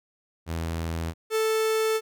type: tone with vibrato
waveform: sawtooth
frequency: 82.41 Hz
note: E2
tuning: in tune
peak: -24 dBFS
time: 0.46-1.14 s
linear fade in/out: 50 ms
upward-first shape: sine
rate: 13 Hz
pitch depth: 9 cents each way
type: tone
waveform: 45% pulse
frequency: 440 Hz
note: A4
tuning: in tune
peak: -22 dBFS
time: 1.3-2.01 s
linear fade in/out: 50 ms
effects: none